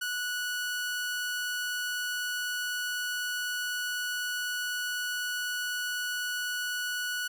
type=tone; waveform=sawtooth; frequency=1472 Hz; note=F#6; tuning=9 cents flat; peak=-27 dBFS; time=0.01-7.28 s; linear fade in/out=10 ms; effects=none